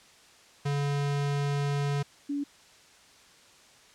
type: tone pair in turn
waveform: square / sine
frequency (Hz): 142.6 / 285.2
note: C#3 / C#4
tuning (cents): +49 / +49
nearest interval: octave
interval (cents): 1200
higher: second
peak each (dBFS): -27 / -28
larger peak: first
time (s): 0.65-2.03 / 2.29-2.44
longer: first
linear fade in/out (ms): 10
effects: white hiss -56 dBFS RMS until 3.94 s + low-pass 7000 Hz 12 dB/octave